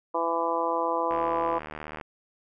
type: harmonic tone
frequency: 167.2 Hz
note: E3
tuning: 25 cents sharp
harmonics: 2 / 3 / 4 / 5 / 6 / 7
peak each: -34 / -30 / -32 / -33 / -28 / -34 dBFS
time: 0.14-1.59 s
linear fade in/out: 10 ms
type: click train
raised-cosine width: 0.5 ms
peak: -22 dBFS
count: 70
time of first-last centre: 1.11-2.012 s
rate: 76.5 Hz
effects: none